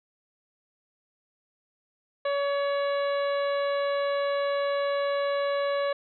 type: harmonic tone with a mistuned harmonic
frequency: 565 Hz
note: C#5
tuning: 33 cents sharp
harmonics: 1 / 2 / 3 / 4 / 5 / 6 / 7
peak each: -25 / -33 / -37 / -42 / -45 / -47 / -43 dBFS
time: 2.25-5.93 s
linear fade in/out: 5 ms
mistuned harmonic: 4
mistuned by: -21 cents
effects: none